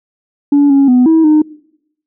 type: tone with pitch steps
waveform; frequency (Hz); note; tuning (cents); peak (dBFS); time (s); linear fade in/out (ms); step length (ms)
sine; 286.2 / 276.6 / 249.5 / 322.7 / 306.1; D4 / C#4 / B3 / E4 / D#4; -45 / -4 / +18 / -37 / -28; -3; 0.52-1.42; 5; 180
effects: noise-tail reverb RT60 0.8 s tail -23 dB re dry + tanh soft clip ceiling -3 dBFS